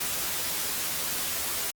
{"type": "noise with comb filter", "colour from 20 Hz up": "white", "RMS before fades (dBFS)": -30, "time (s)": [0, 1.71], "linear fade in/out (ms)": 10, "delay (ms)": 12, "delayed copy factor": 0.7, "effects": ["Opus 48 kbps"]}